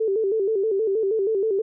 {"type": "tone with vibrato", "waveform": "sine", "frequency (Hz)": 415.3, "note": "G#4", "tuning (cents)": 0, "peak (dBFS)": -19, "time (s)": [0, 1.62], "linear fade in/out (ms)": 10, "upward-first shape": "square", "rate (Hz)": 6.3, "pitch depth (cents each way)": 110, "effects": []}